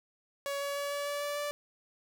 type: tone with pitch steps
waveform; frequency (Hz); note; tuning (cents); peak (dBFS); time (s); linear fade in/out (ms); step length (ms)
sawtooth; 562 / 565.6 / 569.2 / 572.8 / 576.5 / 580.1 / 583.8; C#5 / C#5 / C#5 / D5 / D5 / D5 / D5; +24 / +35 / +46 / -43 / -32 / -21 / -10; -29; 0.46-1.51; 0; 150
effects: none